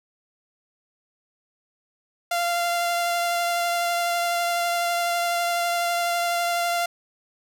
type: tone with vibrato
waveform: sawtooth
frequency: 692 Hz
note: F5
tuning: 16 cents flat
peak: -18 dBFS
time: 2.31-6.86 s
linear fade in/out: 5 ms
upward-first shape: sine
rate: 12 Hz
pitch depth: 10 cents each way
effects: none